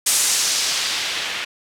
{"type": "noise with low-pass filter sweep", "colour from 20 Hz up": "blue", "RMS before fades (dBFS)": -21, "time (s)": [0.06, 1.45], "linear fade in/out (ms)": 10, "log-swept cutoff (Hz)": [9000, 2500], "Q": 1.2, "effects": []}